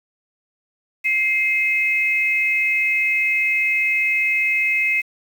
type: tone pair together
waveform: sine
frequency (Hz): 2105 / 2555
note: C7 / D#7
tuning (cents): +10 / +45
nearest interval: minor third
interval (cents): 335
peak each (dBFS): -19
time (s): 1.04-5.02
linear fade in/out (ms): 20
effects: 7-bit